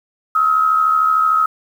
sine tone pair together, 1277.7 / 1351 Hz, D#6 / E6, +46 / +42 cents, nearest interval minor second, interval 96 cents, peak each -12 / -20 dBFS, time 0.35-1.46 s, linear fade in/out 5 ms, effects 7-bit

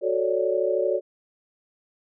sine chord, D major seventh, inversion first, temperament equal, 370 / 440 / 554.4 / 587.3 Hz, F#4 / A4 / C#5 / D5, 0 / 0 / 0 / 0 cents, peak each -26 / -27 / -25 / -27 dBFS, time 0.01-1.01 s, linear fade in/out 50 ms, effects none

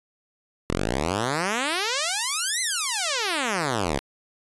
5% pulse exponential two-way sweep, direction up then down, 38.89 to 2093 to 63.3 Hz, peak -12 dBFS, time 0.7-3.99 s, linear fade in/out 0 ms, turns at 2.61 s, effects resampled to 24000 Hz

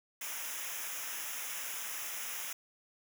white noise with comb filter, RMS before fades -40 dBFS, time 0.21-2.53 s, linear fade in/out 5 ms, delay 0.23 ms, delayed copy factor -0.85, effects none

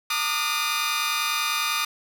15% pulse tone cluster, 912 / 1186 / 1236 / 1438 / 2046 Hz, A#5 / D6 / D#6 / F#6 / C7, -38 / +17 / -12 / -50 / -39 cents, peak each -28 / -22 / -20 / -26 / -29 dBFS, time 0.1-1.85 s, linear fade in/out 5 ms, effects none

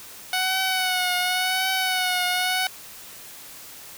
10% pulse tone with vibrato, 740 Hz, F#5, in tune, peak -13 dBFS, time 0.33-2.67 s, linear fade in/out 2 ms, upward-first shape triangle, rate 0.91 Hz, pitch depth 48 cents each way, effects white hiss -42 dBFS RMS until 3.97 s

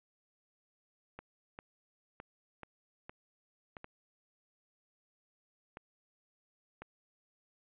clicks, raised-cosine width 0.5 ms, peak -30 dBFS, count 9, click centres 1.19 / 1.589 / 2.201 / 2.633 / 3.095 / 3.768 / 3.844 / 5.771 / 6.82 s, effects resampled to 8000 Hz

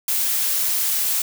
blue noise, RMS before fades -21 dBFS, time 0.08-1.22 s, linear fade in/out 2 ms, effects none

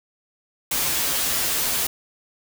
white noise with comb filter, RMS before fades -23 dBFS, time 0.71-1.87 s, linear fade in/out 5 ms, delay 10 ms, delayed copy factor -0.95, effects none

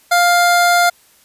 25% pulse tone, 701 Hz, F5, 6 cents sharp, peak -6 dBFS, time 0.11-0.9 s, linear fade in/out 10 ms, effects white hiss -51 dBFS RMS until 1.24 s + resampled to 32000 Hz

